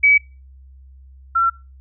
sine tone pair in turn, 2280 / 1355.7 Hz, C#7 / E6, +48 / +48 cents, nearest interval major sixth, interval 900 cents, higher first, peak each -9 / -13 dBFS, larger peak first, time 0.03-0.18 / 1.35-1.5 s, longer neither, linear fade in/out 10 ms, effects noise-tail reverb RT60 0.3 s tail -25 dB re dry + added 66 Hz sine -41 dBFS peak until 1.8 s

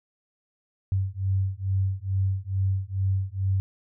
sine beating tone pair, 95 / 97.3 Hz, F#2 / G2, +46 / -12 cents, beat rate 2.3 Hz, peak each -26 dBFS, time 0.92-3.6 s, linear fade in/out 0 ms, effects none

